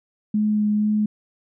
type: tone with vibrato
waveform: sine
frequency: 211 Hz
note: G#3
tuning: 28 cents sharp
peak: -17 dBFS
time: 0.34-1.06 s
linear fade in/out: 5 ms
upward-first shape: sine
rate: 2.1 Hz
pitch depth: 11 cents each way
effects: none